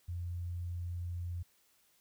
sine tone, 87.31 Hz, F2, in tune, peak -36 dBFS, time 0.08-1.43 s, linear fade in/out 10 ms, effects white hiss -70 dBFS RMS until 2 s

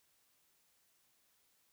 silence, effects white hiss -74 dBFS RMS until 1.72 s

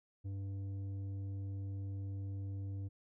sine tone with tanh clipping, 98 Hz, G2, in tune, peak -40 dBFS, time 0.24-2.89 s, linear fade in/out 20 ms, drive 8 dB, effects none

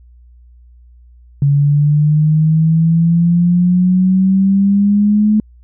sine exponential sweep, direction up, 140.5 to 214.5 Hz, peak -8 dBFS, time 1.42-5.4 s, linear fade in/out 2 ms, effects added 60 Hz sine -40 dBFS peak until 5.63 s

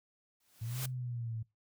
white noise with exponential growth, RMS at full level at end -38 dBFS, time 0.4-0.86 s, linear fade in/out 5 ms, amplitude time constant 100 ms
sine linear two-way sweep, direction up then down, 110.1 to 130.81 to 110.1 Hz, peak -36 dBFS, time 0.61-1.43 s, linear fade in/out 10 ms, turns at 0.82 s
effects noise-tail reverb RT60 0.2 s tail -22 dB re dry

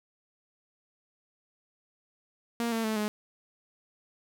sawtooth tone with pitch steps, 234.1 / 226.1 / 218.4 / 211 Hz, A#3 / A3 / A3 / G#3, +8 / +47 / -13 / +28 cents, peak -24 dBFS, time 2.6-3.08 s, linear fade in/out 0 ms, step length 120 ms, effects none

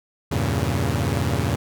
sawtooth chord, E diminished seventh, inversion none, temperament equal, 82.41 / 98 / 116.54 / 138.59 Hz, E2 / G2 / Bb2 / Db3, 0 / 0 / 0 / 0 cents, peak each -22 dBFS, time 0.31-1.56 s, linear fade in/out 10 ms, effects none

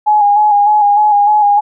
sine tone with vibrato, 830.6 Hz, G#5, in tune, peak -6 dBFS, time 0.06-1.61 s, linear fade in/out 20 ms, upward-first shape square, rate 3.3 Hz, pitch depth 29 cents each way, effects none

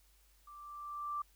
sine tone with level ramp, 1174.7 Hz, D6, in tune, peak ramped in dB -51 to -34 dBFS, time 0.47-1.22 s, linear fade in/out 5 ms, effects added 50 Hz sine -66 dBFS peak until 1.35 s + white hiss -70 dBFS RMS until 1.35 s

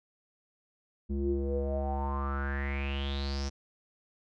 square tone with low-pass filter sweep, 69.3 Hz, C#2, in tune, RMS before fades -32 dBFS, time 1.09-3.5 s, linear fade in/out 20 ms, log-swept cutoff 270 to 5800 Hz, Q 8.5, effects none

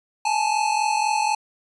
square tone pair together, 838 / 882 Hz, G#5 / A5, +15 / +4 cents, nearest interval minor second, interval 89 cents, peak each -23 dBFS, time 0.25-1.35 s, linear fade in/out 5 ms, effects resampled to 22050 Hz

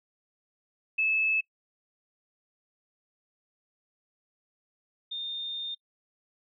sine tone pair in turn, 2607 / 3636 Hz, E7 / A#7, -20 / -44 cents, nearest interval tritone, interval 576 cents, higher second, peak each -23 / -32 dBFS, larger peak first, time 0.98-1.41 / 5.11-5.75 s, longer second, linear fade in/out 10 ms, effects noise-tail reverb RT60 0.1 s tail -22 dB re dry

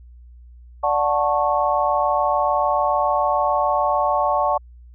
sine chord, D major seventh, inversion none, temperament just, 587.3 / 734.2 / 881 / 1101.2 Hz, D5 / F#5 / A5 / C#6, 0 / -14 / +2 / -12 cents, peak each -22 dBFS, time 0.83-4.58 s, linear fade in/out 10 ms, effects added 60 Hz sine -41 dBFS peak until 4.94 s

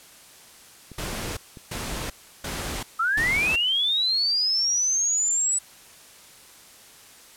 clicks, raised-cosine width 3 ms, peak -28 dBFS, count 7, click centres 0.917 / 1.055 / 1.13 / 1.251 / 1.572 / 1.834 / 1.966 s
pink noise bursts, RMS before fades -31 dBFS, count 4, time 0.98-3.56 s, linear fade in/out 5 ms, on 390 ms, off 340 ms
sine linear sweep, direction up, 1273 to 7950 Hz, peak -20 dBFS, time 2.99-5.59 s, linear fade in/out 10 ms
effects white hiss -49 dBFS RMS until 7.36 s + low-pass 12000 Hz 12 dB/octave

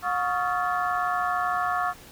sine tone cluster, 721 / 1113 / 1262 / 1380 / 1739 Hz, F#5 / C#6 / D#6 / F6 / A6, -45 / +7 / +24 / -21 / -21 cents, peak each -27 / -28 / -31 / -31 / -33 dBFS, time 0.02-1.94 s, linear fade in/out 50 ms, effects tanh soft clip ceiling -12 dBFS + pink hiss -48 dBFS RMS until 2.11 s

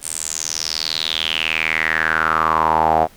sawtooth tone with band-pass filter sweep, 80 Hz, D#2, 49 cents sharp, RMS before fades -19 dBFS, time 0.01-3.08 s, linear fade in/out 50 ms, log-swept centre 9200 to 690 Hz, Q 5.9, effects pink hiss -48 dBFS RMS until 3.16 s

